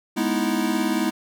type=chord; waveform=square; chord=E major seventh; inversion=first; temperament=equal with one note detuned; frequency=210.3 / 246.9 / 311.1 / 329.6 Hz; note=G#3 / B3 / D#4 / E4; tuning=+22 / 0 / 0 / 0 cents; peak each=-27 dBFS; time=0.16-1.11 s; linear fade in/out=20 ms; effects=none